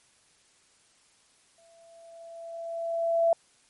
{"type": "tone with exponential growth", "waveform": "sine", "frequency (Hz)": 669, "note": "E5", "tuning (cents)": 25, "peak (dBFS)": -18, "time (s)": [1.58, 3.33], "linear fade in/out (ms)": 2, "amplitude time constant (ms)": 380, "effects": ["white hiss -63 dBFS RMS until 3.69 s", "MP3 48 kbps"]}